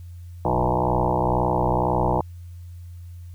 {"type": "tone with frequency modulation", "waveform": "sine", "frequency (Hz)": 494.6, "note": "B4", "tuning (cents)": 3, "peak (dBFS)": -18, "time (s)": [0.45, 2.21], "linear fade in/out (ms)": 2, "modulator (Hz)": 62, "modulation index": 7.4, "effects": ["added 87 Hz sine -36 dBFS peak until 3.34 s", "white hiss -62 dBFS RMS until 3.34 s"]}